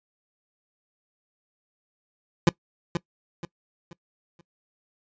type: tone with echo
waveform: 25% pulse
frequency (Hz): 170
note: F3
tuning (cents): -46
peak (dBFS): -10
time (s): 2.47-2.49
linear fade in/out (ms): 2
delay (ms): 480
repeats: 4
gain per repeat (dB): -9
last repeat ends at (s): 4.41
effects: noise-tail reverb RT60 0.1 s tail -22 dB re dry + resampled to 16000 Hz